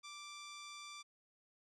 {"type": "tone", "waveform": "10% pulse", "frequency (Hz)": 1174.7, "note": "D6", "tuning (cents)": 0, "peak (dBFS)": -40, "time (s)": [0.03, 1.03], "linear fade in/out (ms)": 20, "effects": ["low-pass 8000 Hz 12 dB/octave"]}